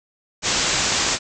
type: low-pass noise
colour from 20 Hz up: white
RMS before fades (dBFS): -21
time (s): 0.42-1.19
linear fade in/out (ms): 50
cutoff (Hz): 7700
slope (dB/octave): 96
effects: none